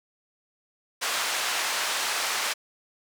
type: band-pass noise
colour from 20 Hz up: pink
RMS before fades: -28 dBFS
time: 1.01-2.54 s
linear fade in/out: 20 ms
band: 960 to 8800 Hz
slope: 12 dB/octave
effects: none